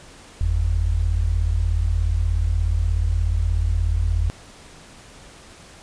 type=tone pair together; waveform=sine; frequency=46.98 / 83.7 Hz; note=F#1 / E2; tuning=+27 / +27 cents; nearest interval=minor seventh; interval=1000 cents; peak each=-20 dBFS; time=0.41-4.3 s; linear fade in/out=0 ms; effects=pink hiss -45 dBFS RMS until 5.82 s + resampled to 22050 Hz